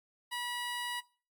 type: tone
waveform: 15% pulse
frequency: 970 Hz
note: B5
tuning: 31 cents flat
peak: -29 dBFS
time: 0.31-1.01 s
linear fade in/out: 20 ms
effects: noise-tail reverb RT60 0.4 s tail -21 dB re dry + AAC 64 kbps